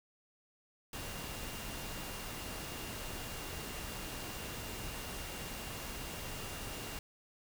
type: tone in noise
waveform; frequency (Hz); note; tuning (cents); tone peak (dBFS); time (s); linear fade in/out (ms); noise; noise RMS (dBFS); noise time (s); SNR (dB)
sine; 2794; F7; 0; -53; 0.93-6.99; 2; pink; -43; 0.93-6.99; -13
effects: none